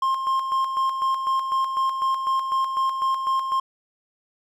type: tone with tremolo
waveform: triangle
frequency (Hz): 1062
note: C6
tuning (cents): +25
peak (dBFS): -17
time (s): 0.02-3.6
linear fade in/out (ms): 5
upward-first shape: square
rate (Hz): 4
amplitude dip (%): 50
effects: none